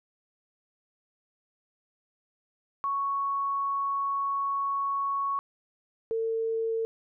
sine tone pair in turn, 1110 / 450.8 Hz, C#6 / A4, +2 / +42 cents, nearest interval octave + major third, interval 1560 cents, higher first, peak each -26 dBFS, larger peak neither, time 2.84-5.39 / 6.11-6.85 s, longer first, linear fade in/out 0 ms, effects none

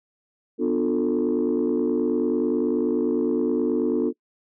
sine chord, B half-diminished seventh, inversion none, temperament just, 246.9 / 296.3 / 355.6 / 444.5 Hz, B3 / D4 / F4 / A4, 0 / +15 / +31 / +18 cents, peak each -24 dBFS, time 0.58-4.13 s, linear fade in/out 50 ms, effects noise-tail reverb RT60 0.1 s tail -24 dB re dry + tanh soft clip ceiling -14 dBFS

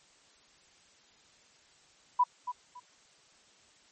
sine tone with echo, 987.8 Hz, B5, in tune, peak -20 dBFS, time 2.19-2.24 s, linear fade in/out 10 ms, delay 280 ms, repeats 2, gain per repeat -12 dB, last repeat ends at 2.8 s, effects white hiss -62 dBFS RMS until 3.91 s + MP3 32 kbps

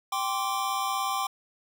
square chord, G suspended fourth, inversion none, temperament equal with one note detuned, 784 / 1046.5 / 1163.2 Hz, G5 / C6 / D6, 0 / 0 / -17 cents, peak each -32 dBFS, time 0.12-1.27 s, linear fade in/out 5 ms, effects none

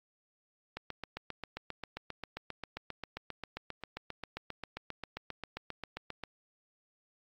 click train, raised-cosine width 0.3 ms, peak -23 dBFS, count 42, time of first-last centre 0.77-6.237 s, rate 7.5 Hz, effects AAC 48 kbps

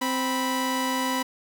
sawtooth tone pair together, 260.6 / 984 Hz, C4 / B5, -7 / -7 cents, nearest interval octave + major seventh, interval 2300 cents, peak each -23 dBFS, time 0.01-1.23 s, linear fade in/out 10 ms, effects none

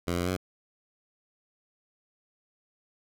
10% pulse tone with pitch steps, 86.9 / 88.1 / 92.4 Hz, F2 / F2 / F#2, -8 / +16 / -2 cents, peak -19 dBFS, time 0.07-0.367 s, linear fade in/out 10 ms, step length 99 ms, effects none

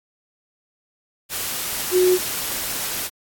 sine tone in noise, 365.2 Hz, F#4, 23 cents flat, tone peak -13 dBFS, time 1.91-2.19 s, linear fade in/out 50 ms, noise white, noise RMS -26 dBFS, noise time 1.29-3.1 s, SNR +10 dB, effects AAC 64 kbps

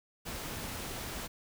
pink noise, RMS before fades -40 dBFS, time 0.25-1.28 s, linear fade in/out 20 ms, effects none

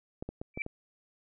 clicks, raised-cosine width 2 ms, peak -24 dBFS, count 5, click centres 0.225 / 0.29 / 0.415 / 0.575 / 0.664 s
sine tone with exponential growth, 2330 Hz, D7, 14 cents flat, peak -26 dBFS, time 0.54-0.62 s, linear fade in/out 1 ms, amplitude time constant 17 ms
effects none

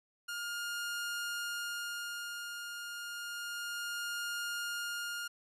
sawtooth tone with tremolo, 1415 Hz, F6, 22 cents sharp, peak -32 dBFS, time 0.28-5.28 s, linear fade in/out 10 ms, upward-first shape sine, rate 0.3 Hz, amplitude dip 45%, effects resampled to 32000 Hz

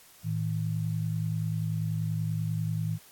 sine tone pair together, 110 / 160.3 Hz, A2 / E3, 0 / -48 cents, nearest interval perfect fifth, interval 652 cents, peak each -30 / -30 dBFS, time 0.23-2.99 s, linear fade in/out 50 ms, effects white hiss -55 dBFS RMS until 3.11 s + AAC 64 kbps

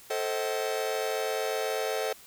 45% pulse chord, A diminished seventh, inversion none, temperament just, 440 / 528 / 633.6 / 760.3 Hz, A4 / C5 / Eb5 / Gb5, 0 / +16 / +31 / +47 cents, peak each -32 / -34 / -35 / -36 dBFS, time 0.1-2.13 s, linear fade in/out 5 ms, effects white hiss -52 dBFS RMS until 2.26 s

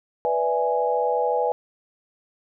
sine chord, E dominant seventh, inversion second, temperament equal, 493.9 / 587.3 / 659.3 / 830.6 Hz, B4 / D5 / E5 / G#5, 0 / 0 / 0 / 0 cents, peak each -23 / -28 / -28 / -24 dBFS, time 0.25-1.52 s, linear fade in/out 0 ms, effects none

